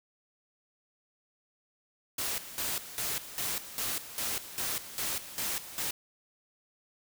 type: noise with tremolo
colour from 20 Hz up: white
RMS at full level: -33 dBFS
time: 2.18-5.91 s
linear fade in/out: 5 ms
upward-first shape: square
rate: 2.5 Hz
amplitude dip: 75%
effects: none